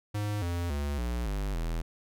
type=tone with pitch steps; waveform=square; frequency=104.1 / 86.53 / 71.93 / 59.79 / 49.7 / 41.31 Hz; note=G#2 / F2 / D2 / A#1 / G1 / E1; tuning=+5 / -15 / -35 / +45 / +25 / +4 cents; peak=-30 dBFS; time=0.14-1.82 s; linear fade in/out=10 ms; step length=280 ms; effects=none